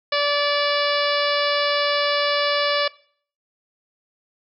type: harmonic tone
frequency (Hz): 579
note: D5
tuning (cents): -25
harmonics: 1 / 2 / 3 / 4 / 5 / 6 / 7 / 8 / 9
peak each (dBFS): -22 / -25 / -27 / -28 / -29 / -30 / -30 / -31 / -32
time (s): 0.12-2.88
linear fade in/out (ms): 5
effects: noise-tail reverb RT60 0.5 s tail -20 dB re dry